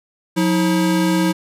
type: tone pair together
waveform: square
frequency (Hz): 180 / 320.7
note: F#3 / E4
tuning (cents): -47 / -48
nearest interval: minor seventh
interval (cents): 999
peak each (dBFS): -18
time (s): 0.36-1.33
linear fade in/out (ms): 20
effects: resampled to 32000 Hz